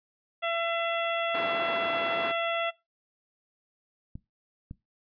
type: harmonic tone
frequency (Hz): 673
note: E5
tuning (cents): +36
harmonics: 1 / 2 / 3 / 4 / 5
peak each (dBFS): -30 / -33 / -35 / -36 / -37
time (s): 0.42-2.71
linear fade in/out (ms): 20
type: band-pass noise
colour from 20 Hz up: pink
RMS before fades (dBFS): -36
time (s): 1.34-2.32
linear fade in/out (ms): 10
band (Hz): 340 to 1800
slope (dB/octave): 12
type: clicks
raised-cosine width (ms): 5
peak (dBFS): -27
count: 2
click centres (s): 4.155 / 4.711
effects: noise-tail reverb RT60 0.2 s tail -19 dB re dry + resampled to 11025 Hz